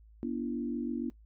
sine tone cluster, 240.6 / 287.4 / 335.4 Hz, B3 / D4 / E4, -45 / -37 / +30 cents, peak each -34 / -36 / -38 dBFS, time 0.23-1.1 s, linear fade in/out 0 ms, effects noise-tail reverb RT60 0.1 s tail -18 dB re dry + added 54 Hz sine -54 dBFS peak until 1.25 s

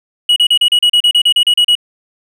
triangle tone bursts, 2914 Hz, F#7, 27 cents flat, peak -5 dBFS, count 14, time 0.29-1.753 s, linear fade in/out 5 ms, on 72 ms, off 35 ms, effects none

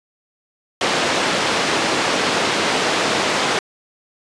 pink band-pass noise, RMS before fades -19 dBFS, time 0.81-3.59 s, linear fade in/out 2 ms, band 300 to 5100 Hz, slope 12 dB/octave, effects resampled to 22050 Hz

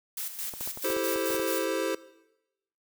blue noise with tremolo, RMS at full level -34 dBFS, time 0.17-1.65 s, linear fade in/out 5 ms, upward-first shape square, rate 4.6 Hz, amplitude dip 60%
clicks, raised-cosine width 1 ms, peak -27 dBFS, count 10, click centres 0.538 / 0.61 / 0.675 / 0.774 / 0.903 / 0.966 / 1.16 / 1.304 / 1.346 / 1.397 s
square chord, A minor seventh, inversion second, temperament equal, 329.6 / 392 / 440 / 523.3 Hz, E4 / G4 / A4 / C5, 0 / 0 / 0 / 0 cents, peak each -34 / -34 / -35 / -32 dBFS, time 0.84-1.95 s, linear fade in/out 5 ms
effects noise-tail reverb RT60 0.9 s tail -18 dB re dry

